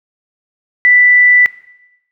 sine tone, 1978 Hz, B6, 2 cents sharp, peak -5 dBFS, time 0.85-1.46 s, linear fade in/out 0 ms, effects noise-tail reverb RT60 0.9 s tail -18 dB re dry

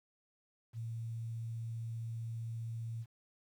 sine tone with quantisation, 114.4 Hz, A#2, 32 cents flat, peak -38 dBFS, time 0.73-3.06 s, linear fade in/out 50 ms, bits 11, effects none

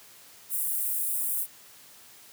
white high-pass noise, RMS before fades -29 dBFS, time 0.49-1.47 s, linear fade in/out 50 ms, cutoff 8600 Hz, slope 48 dB/octave, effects white hiss -52 dBFS RMS until 2.32 s + high-pass 80 Hz 12 dB/octave

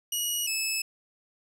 15% pulse tone pair in turn, 2904 / 2606 Hz, F#7 / E7, -33 / -20 cents, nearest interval major second, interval 187 cents, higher first, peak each -20 dBFS, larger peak neither, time 0.12-0.47 / 0.47-0.82 s, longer neither, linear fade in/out 5 ms, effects none

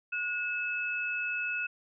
sine tone pair together, 1452.9 / 2600 Hz, F#6 / E7, -32 / -24 cents, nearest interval minor seventh, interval 1008 cents, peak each -34 / -32 dBFS, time 0.12-1.67 s, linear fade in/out 10 ms, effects none

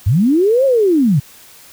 sine linear two-way sweep, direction up then down, 81.9 to 555 to 122.8 Hz, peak -9 dBFS, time 0.06-1.2 s, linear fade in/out 10 ms, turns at 0.65 s, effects white hiss -42 dBFS RMS until 1.72 s

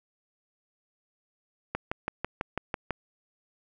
click train, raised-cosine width 0.5 ms, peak -14 dBFS, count 8, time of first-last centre 1.75-2.907 s, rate 6.05 Hz, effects none

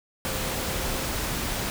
sine tone in noise, 524 Hz, C5, 2 cents sharp, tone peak -38 dBFS, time 0.25-1.06 s, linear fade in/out 0 ms, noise pink, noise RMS -29 dBFS, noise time 0.25-1.7 s, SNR -12 dB, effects none

